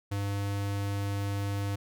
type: tone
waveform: square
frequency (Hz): 100.3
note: G2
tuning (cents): +40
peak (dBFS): -30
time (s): 0.11-1.76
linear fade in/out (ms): 10
effects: none